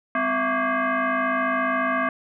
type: tone with frequency modulation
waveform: sine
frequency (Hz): 256.7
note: C4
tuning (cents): -33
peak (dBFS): -20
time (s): 0.15-2.09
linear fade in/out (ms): 2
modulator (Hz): 459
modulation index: 3.6
effects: none